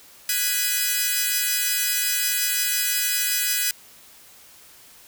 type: chord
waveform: 5% pulse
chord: G# minor seventh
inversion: third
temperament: equal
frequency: 1480 / 1661.2 / 1975.5 / 2489 Hz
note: F#6 / G#6 / B6 / D#7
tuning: 0 / 0 / 0 / 0 cents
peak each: -16 dBFS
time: 0.29-3.71 s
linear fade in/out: 2 ms
effects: white hiss -49 dBFS RMS until 5.07 s